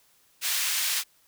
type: high-pass noise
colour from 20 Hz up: pink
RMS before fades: -27 dBFS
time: 0.41-1.04 s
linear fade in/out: 50 ms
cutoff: 2400 Hz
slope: 12 dB/octave
effects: white hiss -63 dBFS RMS until 1.27 s